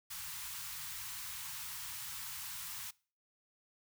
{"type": "band-stop noise", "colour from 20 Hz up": "white", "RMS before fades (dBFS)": -44, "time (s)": [0.1, 2.91], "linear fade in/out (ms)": 10, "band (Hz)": [170, 840], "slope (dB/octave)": 96, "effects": ["noise-tail reverb RT60 0.4 s tail -23 dB re dry"]}